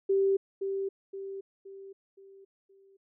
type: tone with echo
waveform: sine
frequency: 390.3 Hz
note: G4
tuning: 8 cents flat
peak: -22 dBFS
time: 0.09-0.37 s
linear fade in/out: 10 ms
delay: 520 ms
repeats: 5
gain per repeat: -7 dB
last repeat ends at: 2.97 s
effects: none